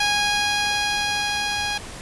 10% pulse tone with level ramp, 824 Hz, G#5, 14 cents flat, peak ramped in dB -10 to -15 dBFS, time 0-1.78 s, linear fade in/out 5 ms, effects pink hiss -37 dBFS RMS until 2.01 s + resampled to 24000 Hz

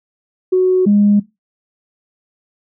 sine tone pair in turn, 370 / 205.3 Hz, F#4 / G#3, 0 / -20 cents, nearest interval minor seventh, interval 1020 cents, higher first, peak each -8 / -7 dBFS, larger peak second, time 0.52-0.86 / 0.86-1.2 s, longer neither, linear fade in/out 10 ms, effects noise-tail reverb RT60 0.2 s tail -19 dB re dry + tanh soft clip ceiling -3 dBFS

